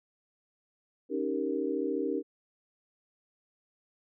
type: chord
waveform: sine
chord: Eb dominant seventh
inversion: third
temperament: equal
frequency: 277.2 / 311.1 / 392 / 466.2 Hz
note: Db4 / Eb4 / G4 / Bb4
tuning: 0 / 0 / 0 / 0 cents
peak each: -34 dBFS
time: 1.09-2.23 s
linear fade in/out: 50 ms
effects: none